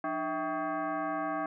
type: tone with frequency modulation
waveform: sine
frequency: 174.61 Hz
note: F3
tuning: in tune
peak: -30 dBFS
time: 0.04-1.46 s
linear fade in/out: 2 ms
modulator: 476 Hz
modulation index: 2.6
effects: none